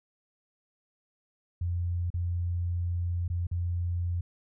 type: tone with dropouts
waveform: sine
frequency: 87.31 Hz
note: F2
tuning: in tune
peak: -27 dBFS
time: 1.61-4.21 s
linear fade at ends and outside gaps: 5 ms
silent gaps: 2.103-2.14 / 3.28-3.3 / 3.469-3.513 s
effects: none